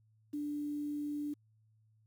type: tone with quantisation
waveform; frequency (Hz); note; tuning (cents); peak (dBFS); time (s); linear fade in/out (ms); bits
sine; 293.7; D4; 0; -35; 0.33-1.34; 10; 10
effects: added 109 Hz sine -66 dBFS peak until 2.06 s